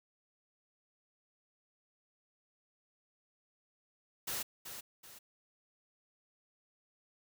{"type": "noise with echo", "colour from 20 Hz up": "white", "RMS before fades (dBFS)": -38, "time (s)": [4.27, 4.43], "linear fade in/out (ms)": 10, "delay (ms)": 380, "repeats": 2, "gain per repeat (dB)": -8, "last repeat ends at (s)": 5.19, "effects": []}